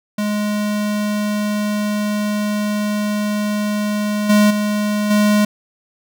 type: tone with level steps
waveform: square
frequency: 208.8 Hz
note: G#3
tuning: 10 cents sharp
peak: -18 / -10 / -17 / -12 dBFS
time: 0.18-5.45 s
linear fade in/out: 5 ms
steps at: 4.29 / 4.5 / 5.1 s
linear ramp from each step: 10 ms
effects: none